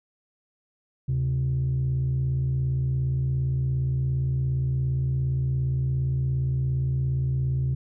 sine tone pair together, 73.42 / 130.72 Hz, D2 / C3, 0 / -1 cents, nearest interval minor seventh, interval 999 cents, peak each -28 / -21 dBFS, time 1.08-7.75 s, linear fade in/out 10 ms, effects tanh soft clip ceiling -19 dBFS

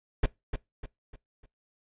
brown noise with echo, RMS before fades -22 dBFS, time 0.23-0.26 s, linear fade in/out 5 ms, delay 300 ms, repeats 4, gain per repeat -8 dB, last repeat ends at 1.46 s, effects noise-tail reverb RT60 0.2 s tail -22 dB re dry + resampled to 8000 Hz

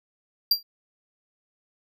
square tone with exponential decay, 4744 Hz, D8, 17 cents sharp, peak -14 dBFS, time 0.51-0.63 s, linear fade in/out 5 ms, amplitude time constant 24 ms, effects none

